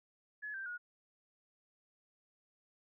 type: tone with pitch steps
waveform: sine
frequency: 1701 / 1568.9 / 1447 Hz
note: G#6 / G6 / F#6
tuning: +41 / +1 / -39 cents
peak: -40 dBFS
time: 0.42-0.78 s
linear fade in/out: 20 ms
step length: 120 ms
effects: none